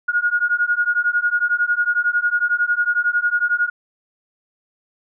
sine beating tone pair, 1432 / 1443 Hz, F6 / F#6, +43 / -44 cents, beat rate 11 Hz, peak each -19 dBFS, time 0.08-3.7 s, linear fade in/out 10 ms, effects none

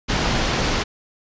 pink low-pass noise, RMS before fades -21 dBFS, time 0.08-0.84 s, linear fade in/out 20 ms, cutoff 6100 Hz, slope 24 dB/octave, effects resampled to 16000 Hz

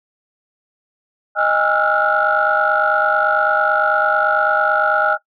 sine tone cluster, 621 / 815 / 1325 / 1401 / 1450 Hz, D#5 / G#5 / E6 / F6 / F#6, -3 / -33 / +9 / +5 / -35 cents, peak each -19 dBFS, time 1.35-5.18 s, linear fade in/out 50 ms, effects noise-tail reverb RT60 0.1 s tail -19 dB re dry + tanh soft clip ceiling -4 dBFS

